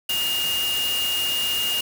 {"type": "tone in noise", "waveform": "sine", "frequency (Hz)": 2839, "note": "F7", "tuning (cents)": 28, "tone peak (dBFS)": -22, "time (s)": [0.09, 1.81], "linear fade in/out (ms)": 5, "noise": "white", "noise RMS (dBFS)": -29, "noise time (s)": [0.09, 1.81], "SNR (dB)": 4, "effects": []}